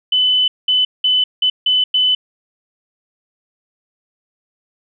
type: tone bursts at uneven times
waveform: sine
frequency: 3012 Hz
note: F#7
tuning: 30 cents sharp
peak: -11 dBFS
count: 6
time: 0.12-0.48 / 0.68-0.85 / 1.04-1.24 / 1.42-1.5 / 1.66-1.84 / 1.94-2.15 s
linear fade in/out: 5 ms
effects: none

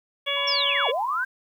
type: harmonic tone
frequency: 564 Hz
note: C#5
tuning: 30 cents sharp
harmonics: 1 / 2 / 3 / 4 / 5 / 6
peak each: -31 / -33 / -36 / -29 / -31 / -27 dBFS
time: 0.26-0.92 s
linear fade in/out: 20 ms
type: tone with pitch glide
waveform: sine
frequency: 1010 to 1019.4 Hz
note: B5 to C6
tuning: +39 to -45 cents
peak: -32 dBFS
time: 0.36-1.24 s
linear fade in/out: 10 ms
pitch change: +16 cents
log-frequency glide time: 0.49-0.73 s
type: linear two-way sweep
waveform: sine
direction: down then up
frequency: 5580 to 440 to 1604 Hz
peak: -23 dBFS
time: 0.47-1.25 s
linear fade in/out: 10 ms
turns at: 0.89 s
effects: 9-bit

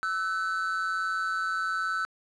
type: tone pair together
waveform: triangle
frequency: 1318.9 / 1500 Hz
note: E6 / F#6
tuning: +1 / +23 cents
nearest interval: major second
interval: 222 cents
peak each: -28 dBFS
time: 0.03-2.05 s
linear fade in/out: 0 ms
effects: resampled to 22050 Hz + 9-bit

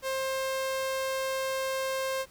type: tone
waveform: sawtooth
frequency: 530 Hz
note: C5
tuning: 22 cents sharp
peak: -25 dBFS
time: 0.02-2.26 s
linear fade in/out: 50 ms
effects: pink hiss -57 dBFS RMS until 2.3 s

